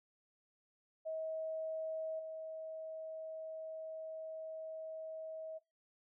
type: tone with level steps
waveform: sine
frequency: 638 Hz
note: D#5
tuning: 43 cents sharp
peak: -38 / -43 dBFS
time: 1.05-5.59 s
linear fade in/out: 20 ms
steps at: 2.19 s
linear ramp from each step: 5 ms
effects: noise-tail reverb RT60 0.2 s tail -18 dB re dry